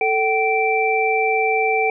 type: tone cluster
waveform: sine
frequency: 441.3 / 765 / 2341 Hz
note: A4 / G5 / D7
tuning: +5 / -42 / -6 cents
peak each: -20 dBFS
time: 0.01-1.9 s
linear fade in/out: 2 ms
effects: none